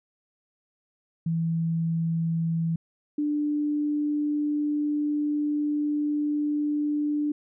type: tone pair in turn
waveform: sine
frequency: 164.8 / 296 Hz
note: E3 / D4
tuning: 0 / +14 cents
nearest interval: minor seventh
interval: 1014 cents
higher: second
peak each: -23 dBFS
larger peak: neither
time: 1.26-2.76 / 3.18-7.32 s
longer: second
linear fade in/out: 5 ms
effects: none